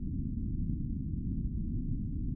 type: low-pass noise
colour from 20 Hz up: pink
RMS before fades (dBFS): -34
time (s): 0-2.35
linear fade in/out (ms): 10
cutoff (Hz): 280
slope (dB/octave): 48
effects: none